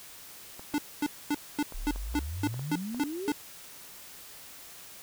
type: clicks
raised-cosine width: 1 ms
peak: -30 dBFS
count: 9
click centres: 0.595 / 0.738 / 1.723 / 1.96 / 2.143 / 2.467 / 2.542 / 2.594 / 2.946 s
type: tone bursts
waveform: square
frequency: 293.7 Hz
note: D4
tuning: in tune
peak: -26 dBFS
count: 10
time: 0.74-3.32 s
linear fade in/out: 2 ms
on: 42 ms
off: 240 ms
type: exponential sweep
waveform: sine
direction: up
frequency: 30.87 to 440 Hz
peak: -33 dBFS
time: 1.74-3.31 s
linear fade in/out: 10 ms
effects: white hiss -48 dBFS RMS until 5.02 s